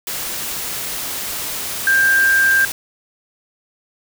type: tone in noise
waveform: sine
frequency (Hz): 1587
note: G6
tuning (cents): +21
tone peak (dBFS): -11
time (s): 1.87-2.65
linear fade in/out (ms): 2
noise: white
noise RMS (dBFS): -25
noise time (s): 0.07-2.72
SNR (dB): +11
effects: none